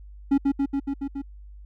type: tone with echo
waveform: triangle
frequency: 277.2 Hz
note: C#4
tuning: in tune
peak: -14 dBFS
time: 0.31-0.38 s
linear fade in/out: 10 ms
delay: 140 ms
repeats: 6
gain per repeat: -2 dB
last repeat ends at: 1.22 s
effects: added 50 Hz sine -41 dBFS peak until 1.65 s